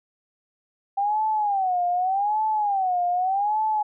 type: tone with vibrato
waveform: sine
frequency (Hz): 784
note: G5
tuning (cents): 0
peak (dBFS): -20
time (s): 0.97-3.83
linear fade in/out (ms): 10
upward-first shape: sine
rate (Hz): 0.84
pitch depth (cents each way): 180
effects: none